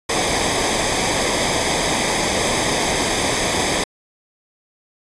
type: noise with comb filter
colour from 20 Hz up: pink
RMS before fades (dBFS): -19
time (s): 0.09-3.84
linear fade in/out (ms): 5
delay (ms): 0.71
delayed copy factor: -0.7
effects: resampled to 22050 Hz